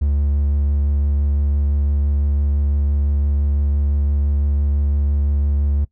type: tone with vibrato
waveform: triangle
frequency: 71.7 Hz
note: D2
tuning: 41 cents flat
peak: -13 dBFS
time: 0.01-5.85 s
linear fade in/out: 10 ms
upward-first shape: triangle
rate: 5.9 Hz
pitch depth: 16 cents each way
effects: noise-tail reverb RT60 0.1 s tail -20 dB re dry